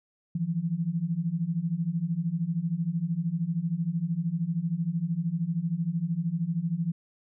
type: beating tone pair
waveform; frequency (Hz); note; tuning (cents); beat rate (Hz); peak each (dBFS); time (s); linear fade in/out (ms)
sine; 160 / 173; D#3 / F3; +49 / -16; 13; -30 / -28; 0.35-6.92; 5
effects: none